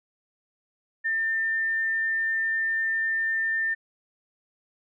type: tone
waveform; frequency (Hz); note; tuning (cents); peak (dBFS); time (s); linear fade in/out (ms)
sine; 1798; A6; +37; -23; 1.04-3.75; 20
effects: none